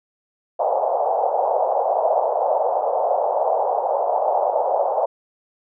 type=band-pass noise; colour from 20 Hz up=white; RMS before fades=-20 dBFS; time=0.59-5.06 s; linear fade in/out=10 ms; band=520 to 830 Hz; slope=48 dB/octave; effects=none